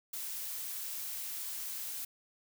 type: noise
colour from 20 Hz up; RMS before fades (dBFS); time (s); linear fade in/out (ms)
blue; -40; 0.13-2.05; 5
effects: none